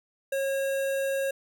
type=tone with notch filter; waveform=square; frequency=544 Hz; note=C#5; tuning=33 cents flat; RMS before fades=-28 dBFS; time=0.32-1.31 s; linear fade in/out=5 ms; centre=4700 Hz; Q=1.5; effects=none